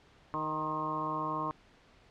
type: harmonic tone with a mistuned harmonic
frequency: 155.56 Hz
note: D#3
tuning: in tune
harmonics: 1 / 2 / 3 / 4 / 5 / 6 / 7 / 8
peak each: -43 / -40 / -45 / -43 / -46 / -40 / -34 / -45 dBFS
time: 0.34-1.51 s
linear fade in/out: 0 ms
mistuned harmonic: 7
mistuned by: -30 cents
effects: pink hiss -61 dBFS RMS until 2.1 s + low-pass 4000 Hz 12 dB/octave